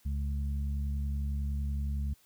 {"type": "harmonic tone", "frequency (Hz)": 70.8, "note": "C#2", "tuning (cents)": 37, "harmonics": [1, 2, 3], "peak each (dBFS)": [-30, -41, -43], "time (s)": [0.05, 2.14], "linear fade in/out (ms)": 10, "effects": ["white hiss -65 dBFS RMS until 2.25 s"]}